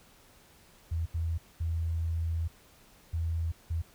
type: tone bursts at uneven times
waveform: sine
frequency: 82.41 Hz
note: E2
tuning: in tune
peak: -28 dBFS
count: 5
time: 0.91-1.06 / 1.14-1.38 / 1.6-2.48 / 3.13-3.52 / 3.7-3.82 s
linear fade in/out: 10 ms
effects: pink hiss -59 dBFS RMS until 3.94 s